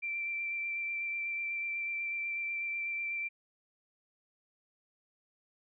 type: tone with vibrato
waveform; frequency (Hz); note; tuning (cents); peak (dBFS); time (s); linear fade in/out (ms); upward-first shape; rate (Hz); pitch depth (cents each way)
sine; 2349; D7; 0; -33; 0.02-3.29; 20; sine; 8.1; 13
effects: none